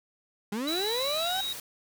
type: linear sweep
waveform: 35% pulse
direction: up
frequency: 195.2 to 784 Hz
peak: -28 dBFS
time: 0.52-1.41 s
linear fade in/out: 5 ms
type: tone with pitch glide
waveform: sine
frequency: 3933 to 3808 Hz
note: B7 to A#7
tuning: -8 to +36 cents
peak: -30 dBFS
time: 0.67-1.53 s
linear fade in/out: 5 ms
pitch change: -56 cents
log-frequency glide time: 1.18-1.3 s
type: noise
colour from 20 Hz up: white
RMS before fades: -40 dBFS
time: 0.68-1.6 s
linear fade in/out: 2 ms
effects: none